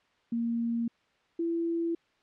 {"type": "tone pair in turn", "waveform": "sine", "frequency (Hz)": [232.9, 335.1], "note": ["A#3", "E4"], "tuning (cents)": [-1, 29], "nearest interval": "tritone", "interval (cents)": 630, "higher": "second", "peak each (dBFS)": -27, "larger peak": "neither", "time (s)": [[0.32, 0.88], [1.39, 1.95]], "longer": "neither", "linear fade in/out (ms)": 5, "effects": ["white hiss -68 dBFS RMS until 2.22 s", "low-pass 3000 Hz 12 dB/octave"]}